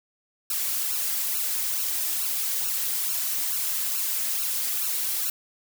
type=noise with flanger; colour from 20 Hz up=blue; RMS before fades=-27 dBFS; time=0.5-5.3 s; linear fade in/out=2 ms; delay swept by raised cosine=0.72 to 3.92 ms; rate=2.3 Hz; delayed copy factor=+1; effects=none